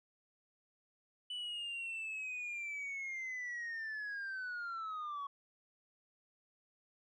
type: linear sweep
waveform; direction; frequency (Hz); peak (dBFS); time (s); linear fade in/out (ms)
sine; down; 2985 to 1108.7; -37; 1.3-5.27; 5
effects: tanh soft clip ceiling -38 dBFS